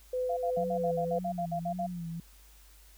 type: tone with tremolo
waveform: sine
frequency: 505 Hz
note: B4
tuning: 39 cents sharp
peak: -28 dBFS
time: 0.13-1.19 s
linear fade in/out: 5 ms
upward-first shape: sine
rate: 3 Hz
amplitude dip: 35%
type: tone bursts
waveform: sine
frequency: 691 Hz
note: F5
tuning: 19 cents flat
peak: -30 dBFS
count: 12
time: 0.29-1.867 s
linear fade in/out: 10 ms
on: 81 ms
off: 55 ms
type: tone with vibrato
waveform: sine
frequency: 174.61 Hz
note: F3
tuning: in tune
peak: -35 dBFS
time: 0.57-2.2 s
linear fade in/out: 2 ms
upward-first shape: sine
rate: 1.8 Hz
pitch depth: 93 cents each way
effects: added 50 Hz sine -55 dBFS peak until 2.97 s + white hiss -60 dBFS RMS until 2.97 s